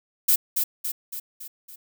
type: noise with echo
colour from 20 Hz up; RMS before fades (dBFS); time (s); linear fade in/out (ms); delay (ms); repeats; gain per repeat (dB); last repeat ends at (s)
violet; -18; 0.28-0.36; 10; 280; 5; -5; 1.76
effects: none